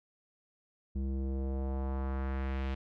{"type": "tone with low-pass filter sweep", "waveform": "square", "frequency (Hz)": 66.7, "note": "C2", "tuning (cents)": 34, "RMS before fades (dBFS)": -34, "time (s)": [0.95, 2.75], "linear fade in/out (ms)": 10, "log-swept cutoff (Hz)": [250, 3100], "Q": 1.4, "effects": []}